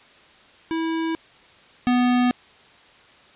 square tone pair in turn, 325.8 / 247.1 Hz, E4 / B3, -20 / +1 cents, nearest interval perfect fourth, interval 479 cents, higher first, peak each -23 / -17 dBFS, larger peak second, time 0.71-1.15 / 1.87-2.31 s, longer neither, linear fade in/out 0 ms, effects white hiss -51 dBFS RMS until 3.35 s + resampled to 8000 Hz

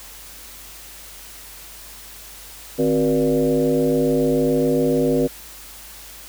sine tone with frequency modulation, 370 Hz, F#4, in tune, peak -15 dBFS, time 2.78-5.28 s, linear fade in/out 20 ms, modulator 107 Hz, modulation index 1.7, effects added 50 Hz sine -47 dBFS peak until 6.28 s + white hiss -40 dBFS RMS until 6.28 s

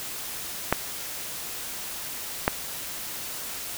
clicks, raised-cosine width 0.5 ms, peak -4 dBFS, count 2, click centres 0.726 / 2.479 s, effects white hiss -35 dBFS RMS until 3.77 s

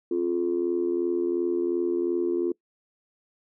sine tone with amplitude modulation, 349.2 Hz, F4, in tune, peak -18 dBFS, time 0.11-2.52 s, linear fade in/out 5 ms, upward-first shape sine, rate 82.8 Hz, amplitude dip 85%, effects noise-tail reverb RT60 0.1 s tail -23 dB re dry + tanh soft clip ceiling -15 dBFS

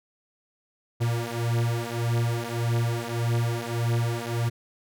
45% pulse beating tone pair, 116.54 / 118.24 Hz, A#2 / A#2, 0 / +25 cents, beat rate 1.7 Hz, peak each -27 dBFS, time 1-4.5 s, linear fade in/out 20 ms, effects none

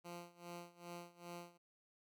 10% pulse tone with tremolo, 173.5 Hz, F3, 11 cents flat, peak -39 dBFS, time 0.04-1.58 s, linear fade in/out 20 ms, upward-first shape sine, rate 2.5 Hz, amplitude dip 90%, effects none

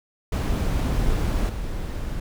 brown noise with level steps, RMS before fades -22 / -29 dBFS, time 0.32-2.2 s, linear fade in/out 5 ms, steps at 1.49 s, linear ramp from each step 2 ms, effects none

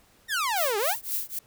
sawtooth exponential two-way sweep, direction down then up, 1896 to 392 to 989 Hz, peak -21 dBFS, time 0.28-0.96 s, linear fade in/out 50 ms, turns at 0.78 s
violet noise with tremolo, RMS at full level -27 dBFS, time 0.56-1.39 s, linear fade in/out 5 ms, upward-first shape triangle, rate 3.8 Hz, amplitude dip 100%
effects pink hiss -60 dBFS RMS until 1.46 s

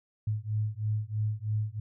sine beating tone pair, 105.6 / 108.7 Hz, G#2 / A2, +29 / -21 cents, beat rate 3.1 Hz, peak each -31 dBFS, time 0.27-1.8 s, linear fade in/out 5 ms, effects none

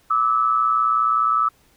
sine tone pair together, 1178 / 1297.6 Hz, D6 / E6, +5 / -28 cents, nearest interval major second, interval 167 cents, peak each -21 / -17 dBFS, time 0.1-1.49 s, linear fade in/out 10 ms, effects pink hiss -58 dBFS RMS until 1.76 s

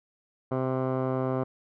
15% pulse tone with low-pass filter, 130.2 Hz, C3, 8 cents flat, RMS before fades -28 dBFS, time 0.51-1.44 s, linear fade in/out 10 ms, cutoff 890 Hz, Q 3.8, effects none

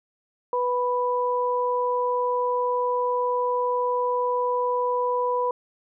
sine tone pair together, 493.9 / 987.8 Hz, B4 / B5, 0 / 0 cents, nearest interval octave, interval 1200 cents, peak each -24 dBFS, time 0.53-5.51 s, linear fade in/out 2 ms, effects none

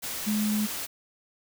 sine tone in noise, 211.5 Hz, G#3, 32 cents sharp, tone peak -24 dBFS, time 0.26-0.67 s, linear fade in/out 20 ms, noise white, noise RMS -34 dBFS, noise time 0.02-0.87 s, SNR +7 dB, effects none

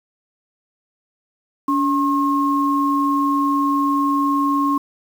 sine tone pair together, 284.9 / 1075.6 Hz, C#4 / C6, +48 / +47 cents, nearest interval octave + major seventh, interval 2299 cents, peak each -18 dBFS, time 1.68-4.78 s, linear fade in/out 5 ms, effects 7-bit

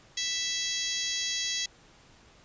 harmonic tone, 659.3 Hz, E5, in tune, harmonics 3 / 4 / 5 / 6 / 7 / 8 / 9 / 10, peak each -38 / -42 / -35 / -36 / -38 / -38 / -39 / -35 dBFS, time 0.17-1.66 s, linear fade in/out 5 ms, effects pink hiss -57 dBFS RMS until 2.44 s + resampled to 16000 Hz

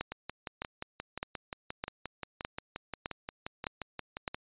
two click trains, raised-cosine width 0.3 ms, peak -17 / -21 dBFS, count 8 / 25, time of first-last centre 0.01-4.278 / 0.12-4.345 s, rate 1.64 / 5.68 Hz, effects resampled to 8000 Hz

